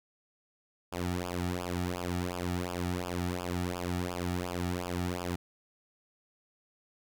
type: tone with flanger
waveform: sawtooth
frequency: 89 Hz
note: F2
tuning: 33 cents sharp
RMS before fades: -34 dBFS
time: 0.92-5.36 s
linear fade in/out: 10 ms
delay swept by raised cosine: 0.49 to 1.99 ms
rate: 2.8 Hz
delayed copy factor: -0.95
effects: none